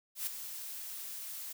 blue noise with ADSR envelope, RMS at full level -34 dBFS, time 0.15-1.53 s, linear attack 120 ms, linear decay 4 ms, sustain -9 dB, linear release 11 ms, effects none

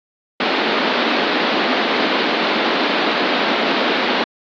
pink band-pass noise, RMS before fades -18 dBFS, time 0.4-4.24 s, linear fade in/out 2 ms, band 220 to 4300 Hz, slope 48 dB/octave, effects AAC 48 kbps

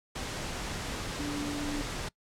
sine tone in noise, 291.2 Hz, D4, 15 cents flat, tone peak -33 dBFS, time 1.19-1.82 s, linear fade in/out 10 ms, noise pink, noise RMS -36 dBFS, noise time 0.15-2.09 s, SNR 0 dB, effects noise-tail reverb RT60 0.1 s tail -23 dB re dry + low-pass 8000 Hz 12 dB/octave

